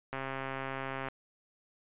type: click train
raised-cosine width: 0.5 ms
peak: -22 dBFS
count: 129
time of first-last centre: 0.13-1.085 s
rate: 134 Hz
effects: resampled to 8000 Hz

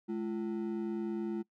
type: ring-modulated tone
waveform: triangle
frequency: 277.2 Hz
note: C#4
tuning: in tune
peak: -28 dBFS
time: 0.08-1.43 s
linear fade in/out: 20 ms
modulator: 64.8 Hz
effects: noise-tail reverb RT60 0.1 s tail -23 dB re dry

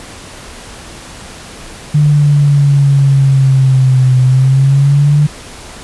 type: exponential two-way sweep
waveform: sine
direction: down then up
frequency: 149.1 to 127.4 to 149.1 Hz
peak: -5 dBFS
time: 1.94-5.27 s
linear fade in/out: 10 ms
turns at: 4.2 s
effects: pink hiss -31 dBFS RMS until 5.83 s + resampled to 24000 Hz

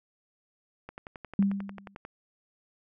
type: click train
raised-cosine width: 0.5 ms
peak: -26 dBFS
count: 14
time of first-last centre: 0.89-2.051 s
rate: 11.2 Hz
type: tone with exponential decay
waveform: sine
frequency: 198 Hz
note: G3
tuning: 18 cents sharp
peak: -18 dBFS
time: 1.39-1.95 s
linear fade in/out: 2 ms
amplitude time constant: 120 ms
effects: none

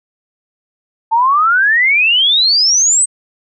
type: exponential sweep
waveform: sine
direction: up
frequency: 878 to 8372 Hz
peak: -8 dBFS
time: 1.11-3.06 s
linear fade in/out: 20 ms
effects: none

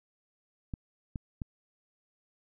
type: clicks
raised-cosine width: 5 ms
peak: -23 dBFS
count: 3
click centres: 0.738 / 1.158 / 1.418 s
effects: none

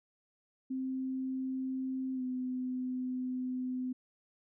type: tone with pitch glide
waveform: sine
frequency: 261.6 to 254.3 Hz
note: C4 to C4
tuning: 0 to -49 cents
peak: -33 dBFS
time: 0.7-3.93 s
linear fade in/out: 10 ms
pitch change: -49 cents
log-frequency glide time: 2.14-2.22 s
effects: none

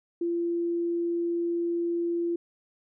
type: tone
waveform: sine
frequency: 341.9 Hz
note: F4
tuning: 37 cents flat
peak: -25 dBFS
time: 0.21-2.36 s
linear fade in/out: 5 ms
effects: none

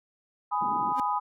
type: chord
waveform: sine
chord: G# minor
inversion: none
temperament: just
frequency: 830.6 / 996.7 / 1245.9 Hz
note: G#5 / B5 / D#6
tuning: 0 / +16 / +2 cents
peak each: -29 / -28 / -31 dBFS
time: 0.51-1.2 s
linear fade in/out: 20 ms
type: band-pass noise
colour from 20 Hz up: pink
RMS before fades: -40 dBFS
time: 0.61-0.93 s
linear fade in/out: 5 ms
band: 180 to 350 Hz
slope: 24 dB/octave
type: tone with exponential growth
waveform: 40% pulse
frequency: 263.3 Hz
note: C4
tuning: 11 cents sharp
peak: -30 dBFS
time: 0.92-1 s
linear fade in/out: 1 ms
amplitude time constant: 17 ms
effects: none

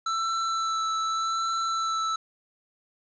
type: tone with vibrato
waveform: square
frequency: 1327 Hz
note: E6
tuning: 11 cents sharp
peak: -26 dBFS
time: 0.06-2.16 s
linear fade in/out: 5 ms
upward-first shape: sine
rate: 0.84 Hz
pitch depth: 14 cents each way
effects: resampled to 16000 Hz + 9-bit

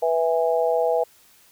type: harmonic tone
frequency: 164.3 Hz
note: E3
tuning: 5 cents flat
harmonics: 3 / 4 / 5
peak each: -21 / -22 / -26 dBFS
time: 0.02-1.04 s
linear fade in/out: 10 ms
effects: white hiss -55 dBFS RMS until 1.51 s

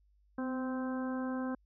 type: harmonic tone with a mistuned harmonic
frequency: 259.8 Hz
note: C4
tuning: 12 cents flat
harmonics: 1 / 2 / 3 / 4 / 5 / 6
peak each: -34 / -42 / -47 / -46 / -50 / -48 dBFS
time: 0.38-1.55 s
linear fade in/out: 5 ms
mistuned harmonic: 1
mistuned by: -25 cents
effects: added 50 Hz sine -65 dBFS peak until 1.65 s

